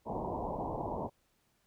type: low-pass noise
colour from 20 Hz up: white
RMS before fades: -37 dBFS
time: 0.05-1.1 s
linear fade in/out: 50 ms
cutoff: 1000 Hz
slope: 96 dB/octave
effects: pink hiss -74 dBFS RMS until 1.66 s